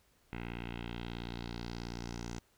10% pulse tone with low-pass filter sweep, 58.5 Hz, A#1, 7 cents sharp, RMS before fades -42 dBFS, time 0.33-2.39 s, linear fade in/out 0 ms, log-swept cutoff 2400 to 6600 Hz, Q 2.9, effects pink hiss -70 dBFS RMS until 2.57 s

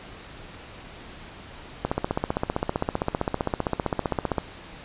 click train, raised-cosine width 1 ms, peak -9 dBFS, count 40, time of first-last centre 1.85-4.382 s, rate 15.4 Hz, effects pink hiss -43 dBFS RMS until 4.84 s + resampled to 8000 Hz

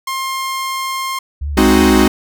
sawtooth tone, 1062 Hz, C6, 25 cents sharp, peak -15 dBFS, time 0.07-1.19 s, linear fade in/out 5 ms
sine tone with vibrato, 66.5 Hz, C2, 29 cents sharp, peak -18 dBFS, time 1.41-2.08 s, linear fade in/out 10 ms, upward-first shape sine, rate 3.1 Hz, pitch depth 180 cents each way
45% pulse chord, Ab dominant seventh, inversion none, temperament equal, 207.7 / 261.6 / 311.1 / 370 Hz, Ab3 / C4 / Eb4 / Gb4, 0 / 0 / 0 / 0 cents, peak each -14 dBFS, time 1.57-2.08 s, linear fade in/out 5 ms
effects none

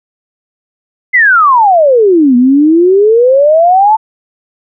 sine exponential two-way sweep, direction down then up, 2093 to 239.6 to 896 Hz, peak -3 dBFS, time 1.13-3.97 s, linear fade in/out 20 ms, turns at 2.36 s, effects none

